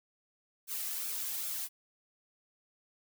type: noise with flanger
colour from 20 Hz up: blue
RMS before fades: -37 dBFS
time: 0.67-1.69 s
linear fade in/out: 50 ms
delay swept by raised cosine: 1 to 2.2 ms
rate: 2.5 Hz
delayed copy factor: -0.55
effects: none